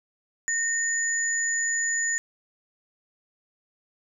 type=tone pair together; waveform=sine; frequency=1839 / 6943 Hz; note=A#6 / A8; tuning=-24 / -24 cents; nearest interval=octave + major seventh; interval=2300 cents; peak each=-26 dBFS; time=0.48-2.18 s; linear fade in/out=0 ms; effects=none